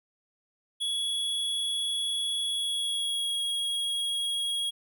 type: tone with pitch glide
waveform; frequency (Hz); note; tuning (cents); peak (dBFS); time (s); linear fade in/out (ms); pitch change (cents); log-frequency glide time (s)
square; 3366 to 3304; G#7 to G#7; +23 to -10; -28; 0.8-4.71; 20; -33; 2.45-3.39
effects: none